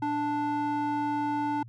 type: tone with band-pass filter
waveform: square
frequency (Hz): 293.7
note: D4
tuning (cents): 0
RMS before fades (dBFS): -29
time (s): 0.02-1.63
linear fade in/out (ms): 5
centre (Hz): 680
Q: 4.9
effects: added 116 Hz sine -44 dBFS peak until 1.68 s